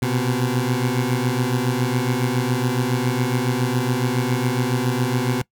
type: beating tone pair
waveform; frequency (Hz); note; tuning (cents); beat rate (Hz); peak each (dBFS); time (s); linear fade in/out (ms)
20% pulse; 121.5 / 128.7; B2 / C3; -28 / -28; 7.2; -17; 0.02-5.42; 5
effects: noise-tail reverb RT60 0.1 s tail -22 dB re dry